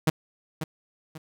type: tone with echo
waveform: sawtooth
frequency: 157.5 Hz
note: D#3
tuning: 21 cents sharp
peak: -14 dBFS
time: 0.07-0.1 s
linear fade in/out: 5 ms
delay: 540 ms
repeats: 2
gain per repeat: -10 dB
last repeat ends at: 1.18 s
effects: none